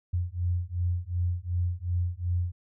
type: beating tone pair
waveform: sine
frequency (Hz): 87 / 89.7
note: F2 / F2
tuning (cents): -6 / +47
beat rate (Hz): 2.7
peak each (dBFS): -29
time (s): 0.13-2.52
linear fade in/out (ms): 10
effects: none